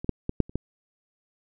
clicks, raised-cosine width 3 ms, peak -22 / -9 / -14 / -6 / -30 / -14 dBFS, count 6, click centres 0.045 / 0.093 / 0.294 / 0.403 / 0.495 / 0.556 s, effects none

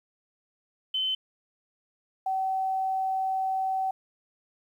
sine tone pair in turn, 3059 / 762.9 Hz, G7 / G5, -43 / -47 cents, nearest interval 2 octaves, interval 2404 cents, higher first, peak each -25 dBFS, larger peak neither, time 0.94-1.15 / 2.26-3.91 s, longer second, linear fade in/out 5 ms, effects 10-bit

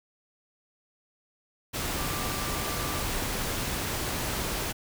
sine tone in noise, 1177 Hz, D6, 3 cents sharp, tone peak -39 dBFS, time 1.97-3.05 s, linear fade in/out 20 ms, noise pink, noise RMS -31 dBFS, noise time 1.73-4.73 s, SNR -11 dB, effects none

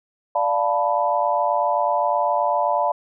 sine chord, B half-diminished seventh, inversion first, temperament equal, 587.3 / 698.5 / 880 / 987.8 Hz, D5 / F5 / A5 / B5, 0 / 0 / 0 / 0 cents, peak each -23 dBFS, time 0.35-2.92 s, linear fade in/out 5 ms, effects none

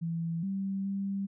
sine tone with pitch steps, 166.3 / 194.5 / 196.8 Hz, E3 / G3 / G3, +16 / -13 / +7 cents, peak -30 dBFS, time 0.01-1.27 s, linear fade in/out 20 ms, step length 420 ms, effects none

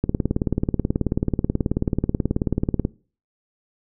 click train, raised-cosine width 3 ms, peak -7 dBFS, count 53, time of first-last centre 0.04-2.851 s, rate 18.5 Hz, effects noise-tail reverb RT60 0.4 s tail -22 dB re dry

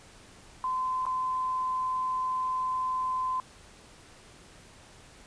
sine tone with dropouts, 1027 Hz, C6, 33 cents flat, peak -27 dBFS, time 0.64-3.4 s, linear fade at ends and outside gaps 1 ms, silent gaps 1.054-1.065 s, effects pink hiss -53 dBFS RMS until 5.26 s + resampled to 22050 Hz

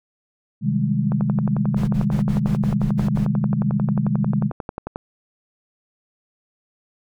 sine chord, Ab major seventh, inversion first, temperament just, 129.78 / 155.74 / 194.67 / 207.7 Hz, C3 / Eb3 / G3 / Ab3, -14 / +2 / -12 / 0 cents, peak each -23 / -23 / -25 / -22 dBFS, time 0.61-4.52 s, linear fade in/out 50 ms
click train, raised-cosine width 1 ms, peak -14 dBFS, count 44, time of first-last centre 1.12-4.959 s, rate 11.2 Hz
brown noise bursts, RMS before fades -29 dBFS, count 9, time 1.76-3.264 s, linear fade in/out 20 ms, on 120 ms, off 53 ms
effects none

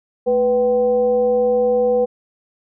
sine tone with frequency modulation, 493.9 Hz, B4, in tune, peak -13 dBFS, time 0.26-2.06 s, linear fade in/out 20 ms, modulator 274 Hz, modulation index 0.44, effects none

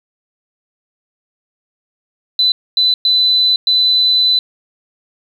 sine tone bursts at uneven times, 4005 Hz, B7, 23 cents sharp, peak -9 dBFS, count 4, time 2.39-2.52 / 2.77-2.94 / 3.05-3.56 / 3.67-4.39 s, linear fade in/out 2 ms, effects 7-bit

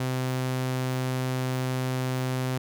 sawtooth tone, 128.8 Hz, C3, 27 cents flat, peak -22 dBFS, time 0-2.58 s, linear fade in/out 5 ms, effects none

